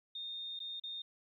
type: tone with dropouts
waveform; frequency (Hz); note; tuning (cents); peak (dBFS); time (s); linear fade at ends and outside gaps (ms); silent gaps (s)
sine; 3661; A#7; -32; -40; 0.15-1.02; 5; 0.592-0.601 / 0.799-0.836
effects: 13-bit